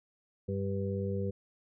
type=harmonic tone; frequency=98 Hz; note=G2; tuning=in tune; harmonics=1 / 2 / 4 / 5; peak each=-34 / -36 / -38 / -38 dBFS; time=0.48-1.31 s; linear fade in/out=10 ms; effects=none